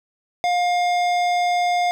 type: tone with hard clipping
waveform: sine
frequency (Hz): 709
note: F5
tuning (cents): +26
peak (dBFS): -19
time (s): 0.44-1.91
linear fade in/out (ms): 0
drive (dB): 14
effects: none